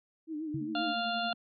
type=tone with vibrato; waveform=sine; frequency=309.8 Hz; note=D#4; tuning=7 cents flat; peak=-34 dBFS; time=0.27-0.95 s; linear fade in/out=50 ms; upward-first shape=sine; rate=7.5 Hz; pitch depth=75 cents each way
type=tone with exponential decay; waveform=sine; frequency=141.2 Hz; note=C#3; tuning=32 cents sharp; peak=-31 dBFS; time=0.54-0.8 s; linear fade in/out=5 ms; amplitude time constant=55 ms
type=tone with tremolo; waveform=sine; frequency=225.9 Hz; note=A3; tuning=46 cents sharp; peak=-37 dBFS; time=0.6-1.34 s; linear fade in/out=20 ms; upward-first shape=sine; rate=11 Hz; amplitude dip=65%
type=harmonic tone; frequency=698.5 Hz; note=F5; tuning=in tune; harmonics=1 / 2 / 4 / 5 / 6; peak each=-33 / -36 / -39 / -40 / -41 dBFS; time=0.75-1.33 s; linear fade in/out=2 ms
effects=none